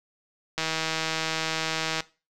click train, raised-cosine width 0.2 ms, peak -10 dBFS, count 229, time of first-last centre 0.58-2.005 s, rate 160 Hz, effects noise-tail reverb RT60 0.3 s tail -18 dB re dry

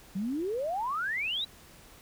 sine exponential sweep, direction up, 180.8 to 3987 Hz, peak -29 dBFS, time 0.15-1.45 s, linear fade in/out 10 ms, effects pink hiss -54 dBFS RMS until 2.01 s

